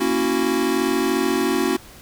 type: chord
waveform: square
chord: F# dominant seventh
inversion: first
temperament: equal with one note detuned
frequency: 233.1 / 275.9 / 329.6 / 370 Hz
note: A#3 / C#4 / E4 / F#4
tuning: 0 / -8 / 0 / 0 cents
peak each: -27 / -24 / -25 / -23 dBFS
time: 0-1.77 s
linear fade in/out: 10 ms
effects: pink hiss -44 dBFS RMS until 2.01 s